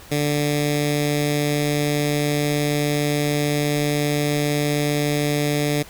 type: tone with notch filter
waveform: 10% pulse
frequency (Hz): 146.83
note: D3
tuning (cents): 0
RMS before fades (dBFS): -21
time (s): 0.11-5.83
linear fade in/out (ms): 10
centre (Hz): 970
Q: 0.87
effects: pink hiss -43 dBFS RMS until 5.89 s